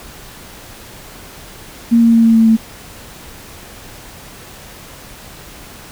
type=tone with pitch steps; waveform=sine; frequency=232.5 / 230.6 / 228.8 / 226.9 / 225.1 / 223.3 Hz; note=A#3 / A#3 / A#3 / A#3 / A3 / A3; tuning=-4 / -19 / -32 / -47 / +40 / +26 cents; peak=-6 dBFS; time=1.91-2.57 s; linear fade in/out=20 ms; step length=110 ms; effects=pink hiss -36 dBFS RMS until 5.91 s